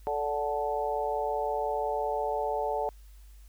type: harmonic tone with a mistuned harmonic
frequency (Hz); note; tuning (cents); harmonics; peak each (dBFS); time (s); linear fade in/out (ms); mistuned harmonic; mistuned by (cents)
145.7; D3; -13; 3 / 4 / 5 / 6; -33 / -33 / -33 / -33; 0.07-2.89; 0; 5; +24
effects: added 50 Hz sine -48 dBFS peak until 3.48 s + white hiss -64 dBFS RMS until 3.48 s